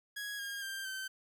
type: tone with pitch steps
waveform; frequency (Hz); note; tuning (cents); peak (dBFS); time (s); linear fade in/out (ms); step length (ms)
sawtooth; 1661.2 / 1621.4 / 1582.5 / 1544.6; G#6 / G#6 / G6 / G6; 0 / -42 / +16 / -26; -35; 0.16-1.08; 10; 230
effects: none